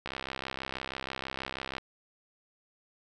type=click train; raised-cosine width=0.3 ms; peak=-19 dBFS; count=115; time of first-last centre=0.06-1.782 s; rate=66.2 Hz; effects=none